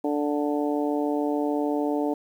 harmonic tone, 146.83 Hz, D3, in tune, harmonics 2 / 3 / 4 / 5 / 6, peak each -25 / -29 / -31 / -33 / -35 dBFS, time 0.04-2.14 s, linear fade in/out 5 ms, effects 9-bit

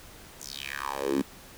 10% pulse tone with high-pass filter sweep, 69.3 Hz, C#2, in tune, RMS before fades -32 dBFS, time 0.4-1.22 s, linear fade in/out 5 ms, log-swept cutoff 7300 to 230 Hz, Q 4.3, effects pink hiss -49 dBFS RMS until 1.57 s

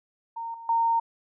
sine tone with level steps, 920 Hz, A#5, 23 cents flat, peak -31 / -39 / -20 dBFS, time 0.36-1 s, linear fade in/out 10 ms, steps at 0.54 / 0.69 s, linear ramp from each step 2 ms, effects none

